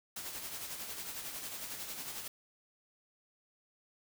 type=noise with tremolo; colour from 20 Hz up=white; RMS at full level=-41 dBFS; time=0.16-2.28 s; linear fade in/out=5 ms; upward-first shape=sine; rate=11 Hz; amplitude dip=45%; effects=none